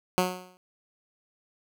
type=tone with exponential decay; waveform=10% pulse; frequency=182.6 Hz; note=F#3; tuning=23 cents flat; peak=-11 dBFS; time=0.18-0.57 s; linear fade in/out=0 ms; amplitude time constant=84 ms; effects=none